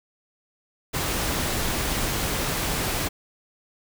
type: noise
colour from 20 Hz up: pink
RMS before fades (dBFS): -26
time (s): 0.93-3.09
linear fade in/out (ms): 20
effects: none